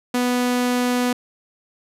sawtooth tone, 246.9 Hz, B3, in tune, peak -14 dBFS, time 0.14-1.13 s, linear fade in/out 5 ms, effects resampled to 32000 Hz

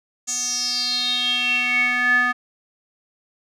square tone with band-pass filter sweep, 246.9 Hz, B3, in tune, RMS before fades -21 dBFS, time 0.27-2.33 s, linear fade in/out 20 ms, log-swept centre 6900 to 1500 Hz, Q 8.7, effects none

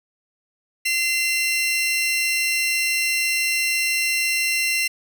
sawtooth tone pair together, 2064 / 2726 Hz, C7 / F7, -24 / -43 cents, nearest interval perfect fourth, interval 481 cents, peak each -20 / -18 dBFS, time 0.85-4.88 s, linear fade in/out 10 ms, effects none

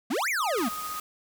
square exponential two-way sweep, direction up then down, 206.2 to 2487 to 206.2 Hz, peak -26 dBFS, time 0.1-0.69 s, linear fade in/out 10 ms, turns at 0.29 s
sine tone with tremolo, 1246 Hz, D#6, 2 cents sharp, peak -32 dBFS, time 0.4-1 s, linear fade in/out 5 ms, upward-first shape square, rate 16 Hz, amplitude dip 25%
white noise, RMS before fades -39 dBFS, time 0.57-1 s, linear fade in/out 2 ms
effects none

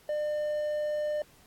triangle tone, 600 Hz, D5, 37 cents sharp, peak -26 dBFS, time 0.09-1.22 s, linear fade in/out 2 ms, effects pink hiss -60 dBFS RMS until 1.46 s + AAC 64 kbps

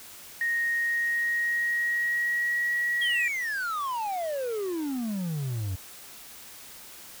sine tone with pitch glide, 1864.7 to 1916 Hz, A#6 to A#6, 0 to +47 cents, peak -24 dBFS, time 0.41-3.28 s, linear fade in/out 2 ms, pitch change +47 cents, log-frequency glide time 0.71-2.74 s
triangle exponential sweep, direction down, 3322 to 89.7 Hz, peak -26 dBFS, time 3.01-5.76 s, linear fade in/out 10 ms
effects white hiss -46 dBFS RMS until 7.2 s

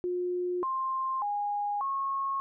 sine tone with pitch steps, 357.9 / 1054 / 821 / 1091 Hz, F4 / C6 / G#5 / C#6, +42 / +12 / -20 / -28 cents, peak -28 dBFS, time 0.04-2.4 s, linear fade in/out 0 ms, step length 590 ms, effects none

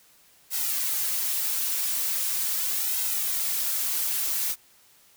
blue noise with flanger, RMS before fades -27 dBFS, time 0.5-4.56 s, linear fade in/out 50 ms, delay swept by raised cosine 1.7 to 5.6 ms, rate 0.4 Hz, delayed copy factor -0.65, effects white hiss -58 dBFS RMS until 5.16 s

